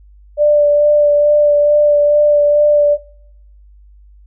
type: tone with vibrato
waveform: sine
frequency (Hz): 589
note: D5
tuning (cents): +5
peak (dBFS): -7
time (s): 0.37-2.98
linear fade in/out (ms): 50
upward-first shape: sine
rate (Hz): 2.3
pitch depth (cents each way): 14
effects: noise-tail reverb RT60 0.7 s tail -21 dB re dry + added 50 Hz sine -40 dBFS peak until 4.26 s